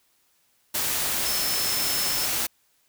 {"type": "tone in noise", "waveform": "sine", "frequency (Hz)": 5274, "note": "E8", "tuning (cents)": 0, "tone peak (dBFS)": -29, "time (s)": [1.25, 2.26], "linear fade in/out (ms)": 10, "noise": "white", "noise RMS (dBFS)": -26, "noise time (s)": [0.74, 2.47], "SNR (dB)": -6, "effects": ["white hiss -66 dBFS RMS until 2.88 s"]}